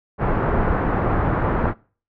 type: low-pass noise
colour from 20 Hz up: pink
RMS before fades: -20 dBFS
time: 0.18-1.74 s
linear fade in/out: 50 ms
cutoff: 1500 Hz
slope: 24 dB/octave
effects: noise-tail reverb RT60 0.4 s tail -23 dB re dry